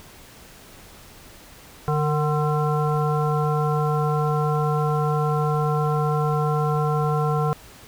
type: harmonic tone with a mistuned harmonic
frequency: 149.5 Hz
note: D3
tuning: 31 cents sharp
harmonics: 1 / 3 / 5 / 7 / 9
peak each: -21 / -26 / -28 / -29 / -31 dBFS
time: 1.88-7.53 s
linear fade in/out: 0 ms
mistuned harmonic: 3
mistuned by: +37 cents
effects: pink hiss -46 dBFS RMS until 7.87 s

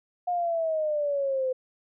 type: exponential sweep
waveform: sine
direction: down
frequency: 720 to 510 Hz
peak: -24 dBFS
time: 0.27-1.53 s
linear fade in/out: 10 ms
effects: none

